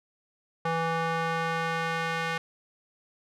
square tone with band-pass filter sweep, 164.81 Hz, E3, in tune, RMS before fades -29 dBFS, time 0.65-2.38 s, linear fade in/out 5 ms, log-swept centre 1000 to 1800 Hz, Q 1.1, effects none

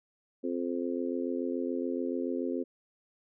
harmonic tone, 87 Hz, F2, 6 cents flat, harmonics 3 / 4 / 5 / 6, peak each -33 / -35 / -37 / -39 dBFS, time 0.43-2.64 s, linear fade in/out 20 ms, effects none

